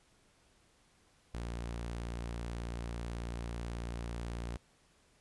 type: tone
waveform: sawtooth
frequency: 58.27 Hz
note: A#1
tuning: in tune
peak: -34 dBFS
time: 1.34-4.57 s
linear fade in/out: 0 ms
effects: pink hiss -68 dBFS RMS until 5.2 s + resampled to 24000 Hz